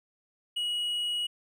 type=tone with hard clipping; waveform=triangle; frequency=2908 Hz; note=F#7; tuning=31 cents flat; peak=-29 dBFS; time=0.56-1.27 s; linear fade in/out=10 ms; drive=6 dB; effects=none